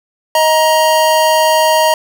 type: tone pair together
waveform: square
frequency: 628.7 / 942 Hz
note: D#5 / A#5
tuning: +18 / +18 cents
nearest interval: perfect fifth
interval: 700 cents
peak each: -12 dBFS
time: 0.35-1.94 s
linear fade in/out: 2 ms
effects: none